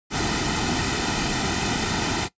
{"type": "noise with comb filter", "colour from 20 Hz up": "pink", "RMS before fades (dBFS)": -24, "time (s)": [0.1, 2.29], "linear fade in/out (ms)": 50, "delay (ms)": 1.8, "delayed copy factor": -0.65, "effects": ["noise-tail reverb RT60 0.1 s tail -18 dB re dry", "resampled to 16000 Hz"]}